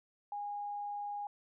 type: tone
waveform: sine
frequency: 820 Hz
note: G#5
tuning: 22 cents flat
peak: -37 dBFS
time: 0.32-1.27 s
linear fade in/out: 2 ms
effects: none